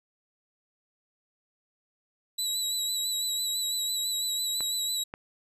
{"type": "tone with vibrato", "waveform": "25% pulse", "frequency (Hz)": 3919, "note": "B7", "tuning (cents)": -14, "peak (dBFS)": -23, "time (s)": [2.38, 5.04], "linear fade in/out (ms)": 10, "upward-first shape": "sine", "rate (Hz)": 6, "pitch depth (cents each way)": 38}
{"type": "clicks", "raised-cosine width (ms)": 0.5, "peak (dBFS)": -23, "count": 2, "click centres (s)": [4.607, 5.139]}
{"effects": []}